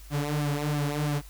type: tone with flanger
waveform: sawtooth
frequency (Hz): 146.83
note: D3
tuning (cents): 0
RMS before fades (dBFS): -28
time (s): 0.1-1.22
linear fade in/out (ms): 50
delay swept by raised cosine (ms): 2 to 6.2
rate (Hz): 3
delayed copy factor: -0.8
effects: added 50 Hz sine -44 dBFS peak until 1.29 s + white hiss -53 dBFS RMS until 1.29 s